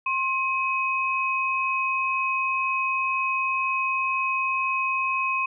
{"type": "tone pair together", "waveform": "sine", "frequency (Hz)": [1064, 2534], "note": ["C6", "D#7"], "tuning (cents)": [29, 31], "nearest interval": "octave + minor third", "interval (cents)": 1502, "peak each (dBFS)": -25, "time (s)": [0.06, 5.46], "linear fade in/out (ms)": 5, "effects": []}